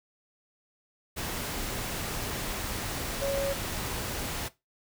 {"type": "tone in noise", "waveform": "sine", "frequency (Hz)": 554.4, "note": "C#5", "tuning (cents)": 0, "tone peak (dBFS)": -27, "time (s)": [3.21, 3.54], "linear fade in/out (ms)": 20, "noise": "pink", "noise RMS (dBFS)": -34, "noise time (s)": [1.16, 4.49], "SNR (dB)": 4, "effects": ["noise-tail reverb RT60 0.2 s tail -17 dB re dry"]}